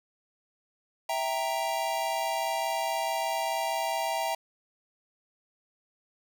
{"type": "chord", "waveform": "square", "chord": "E diminished", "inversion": "none", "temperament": "equal", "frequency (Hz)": [659.3, 784, 932.3], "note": ["E5", "G5", "Bb5"], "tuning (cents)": [0, 0, 0], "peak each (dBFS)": -33, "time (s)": [1.09, 4.35], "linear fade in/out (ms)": 5, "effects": []}